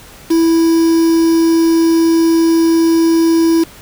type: tone with quantisation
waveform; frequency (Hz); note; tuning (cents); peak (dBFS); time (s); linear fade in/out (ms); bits
triangle; 329.6; E4; 0; -6; 0.3-3.64; 10; 4
effects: pink hiss -38 dBFS RMS until 3.81 s